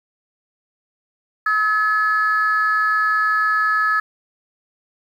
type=tone pair together; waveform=sine; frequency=1285 / 1711 Hz; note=E6 / A6; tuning=-45 / -49 cents; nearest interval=perfect fourth; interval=496 cents; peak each=-17 dBFS; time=1.46-4 s; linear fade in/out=5 ms; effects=tanh soft clip ceiling -9 dBFS + 8-bit

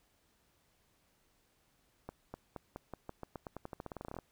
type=accelerating click train; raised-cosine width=1 ms; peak=-28 dBFS; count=23; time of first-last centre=2.09-4.188 s; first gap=250 ms; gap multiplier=0.89; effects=pink hiss -73 dBFS RMS until 4.31 s

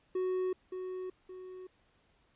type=tone with echo; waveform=triangle; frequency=370 Hz; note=F#4; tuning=in tune; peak=-28 dBFS; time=0.15-0.53 s; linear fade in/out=5 ms; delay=570 ms; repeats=2; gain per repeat=-7 dB; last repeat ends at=1.67 s; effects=pink hiss -70 dBFS RMS until 2.35 s + resampled to 8000 Hz

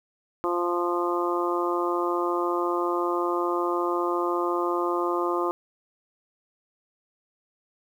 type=harmonic tone; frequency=174.61 Hz; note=F3; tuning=in tune; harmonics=2 / 3 / 4 / 5 / 6 / 7; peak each=-26 / -32 / -34 / -34 / -30 / -31 dBFS; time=0.44-5.51 s; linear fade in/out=0 ms; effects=9-bit

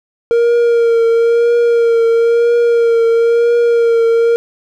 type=tone with vibrato; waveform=triangle; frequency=466.2 Hz; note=A#4; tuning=in tune; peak=-6 dBFS; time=0.31-4.36 s; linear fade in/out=0 ms; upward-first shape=triangle; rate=1 Hz; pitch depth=30 cents each way; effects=none

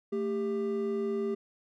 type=tone pair together; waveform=triangle; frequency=223 / 397.3 Hz; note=A3 / G4; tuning=+23 / +23 cents; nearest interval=minor seventh; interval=1000 cents; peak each=-32 / -28 dBFS; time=0.12-1.35 s; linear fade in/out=10 ms; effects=none

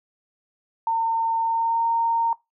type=tone with pitch glide; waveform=sine; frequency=909 to 921.2 Hz; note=A#5 to A#5; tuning=-44 to -21 cents; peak=-19 dBFS; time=0.87-2.33 s; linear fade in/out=2 ms; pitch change=+23 cents; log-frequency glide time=1.42-1.86 s; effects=noise-tail reverb RT60 0.2 s tail -21 dB re dry

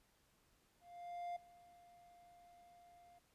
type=tone with ADSR envelope; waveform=triangle; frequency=700 Hz; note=F5; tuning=4 cents sharp; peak=-39 dBFS; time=0.8-3.19 s; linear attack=560 ms; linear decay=7 ms; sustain=-21 dB; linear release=8 ms; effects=pink hiss -75 dBFS RMS until 3.34 s + resampled to 32000 Hz

